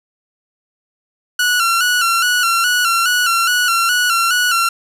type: tone with vibrato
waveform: sawtooth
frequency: 1415 Hz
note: F6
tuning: 22 cents sharp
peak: -9 dBFS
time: 1.39-4.69 s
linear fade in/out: 5 ms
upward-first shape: square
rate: 2.4 Hz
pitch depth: 64 cents each way
effects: resampled to 32000 Hz + 7-bit